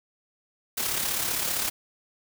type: noise with amplitude modulation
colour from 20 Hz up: white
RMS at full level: -26 dBFS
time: 0.77-1.7 s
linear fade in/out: 10 ms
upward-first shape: sine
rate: 35.4 Hz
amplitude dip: 45%
effects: none